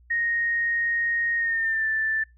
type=tone with pitch glide; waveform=sine; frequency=1864.7 to 1765.1 Hz; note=A#6 to A6; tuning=0 to +5 cents; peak=-22 dBFS; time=0.1-2.24 s; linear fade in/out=10 ms; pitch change=-95 cents; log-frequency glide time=1.37-1.87 s; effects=noise-tail reverb RT60 0.2 s tail -24 dB re dry + added 60 Hz sine -52 dBFS peak until 2.37 s